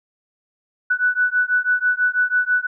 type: beating tone pair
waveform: sine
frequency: 1482 / 1488.1 Hz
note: F#6 / F#6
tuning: +2 / +9 cents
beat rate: 6.1 Hz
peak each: -19 dBFS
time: 0.9-2.67 s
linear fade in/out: 10 ms
effects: none